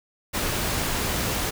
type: noise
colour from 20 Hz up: pink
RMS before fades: -26 dBFS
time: 0.33-1.51 s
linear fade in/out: 20 ms
effects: none

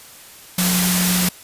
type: tone in noise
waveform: sine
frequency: 180.5 Hz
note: F#3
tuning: 43 cents flat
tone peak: -18 dBFS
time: 0.58-1.29 s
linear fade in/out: 5 ms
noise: white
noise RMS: -19 dBFS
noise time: 0.58-1.29 s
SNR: -2 dB
effects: white hiss -42 dBFS RMS until 1.43 s + resampled to 32000 Hz

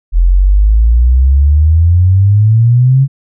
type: exponential sweep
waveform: sine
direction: up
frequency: 41.64 to 138.59 Hz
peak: -4 dBFS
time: 0.12-3.08 s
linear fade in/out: 50 ms
effects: none

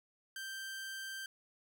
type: tone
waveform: sawtooth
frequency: 1568 Hz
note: G6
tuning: in tune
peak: -38 dBFS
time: 0.36-1.26 s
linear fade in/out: 2 ms
effects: none

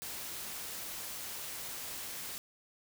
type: noise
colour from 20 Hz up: white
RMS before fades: -42 dBFS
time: 0.02-2.38 s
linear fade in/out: 0 ms
effects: none

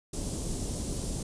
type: band-stop noise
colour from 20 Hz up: pink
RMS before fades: -33 dBFS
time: 0.13-1.23 s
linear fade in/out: 5 ms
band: 420 to 7200 Hz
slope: 12 dB/octave
effects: resampled to 22050 Hz

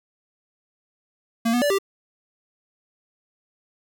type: tone with pitch steps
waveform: square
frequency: 229.5 / 243.3 / 581 / 392.9 Hz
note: A#3 / B3 / D5 / G4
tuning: -27 / -26 / -19 / +4 cents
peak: -19 dBFS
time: 1.45-1.786 s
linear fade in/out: 10 ms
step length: 84 ms
effects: none

